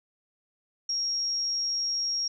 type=tone; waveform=sine; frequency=5588 Hz; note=F8; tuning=in tune; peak=-26 dBFS; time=0.89-2.28 s; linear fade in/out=5 ms; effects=none